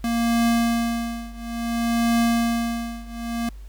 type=tone with tremolo; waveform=square; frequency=233.1 Hz; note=A#3; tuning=in tune; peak=-17 dBFS; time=0.04-3.49 s; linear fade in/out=2 ms; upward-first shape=triangle; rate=0.58 Hz; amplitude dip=95%; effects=added 50 Hz sine -36 dBFS peak until 3.68 s + pink hiss -57 dBFS RMS until 3.68 s